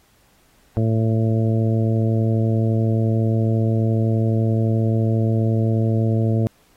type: harmonic tone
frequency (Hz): 111.8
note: A2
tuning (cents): +28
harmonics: 1 / 2 / 3 / 4 / 5 / 6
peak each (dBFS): -17 / -23 / -27 / -29 / -31 / -33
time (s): 0.77-6.47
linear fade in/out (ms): 0
effects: pink hiss -58 dBFS RMS until 6.76 s + AAC 48 kbps